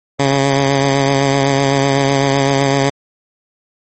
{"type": "tone with vibrato", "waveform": "10% pulse", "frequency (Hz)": 137.9, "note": "C#3", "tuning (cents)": -9, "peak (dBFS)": -3, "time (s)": [0.19, 2.9], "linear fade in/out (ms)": 10, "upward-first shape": "sine", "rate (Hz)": 7.9, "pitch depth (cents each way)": 27, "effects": ["MP3 32 kbps"]}